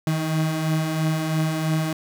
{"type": "beating tone pair", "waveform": "35% pulse", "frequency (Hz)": [155.56, 158.56], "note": ["D#3", "D#3"], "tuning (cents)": [0, 33], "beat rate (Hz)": 3, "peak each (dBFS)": [-27, -20], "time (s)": [0.07, 1.93], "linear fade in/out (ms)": 2, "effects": []}